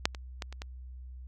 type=clicks; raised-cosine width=0.2 ms; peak=-6 / -24 / -18 / -27 / -22 dBFS; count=5; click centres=0.055 / 0.148 / 0.422 / 0.526 / 0.619 s; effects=added 63 Hz sine -42 dBFS peak until 1.27 s